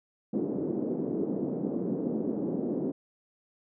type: band-pass noise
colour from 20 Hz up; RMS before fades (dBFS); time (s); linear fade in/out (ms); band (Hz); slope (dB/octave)
white; -31; 0.33-2.92; 10; 190 to 380; 24
effects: none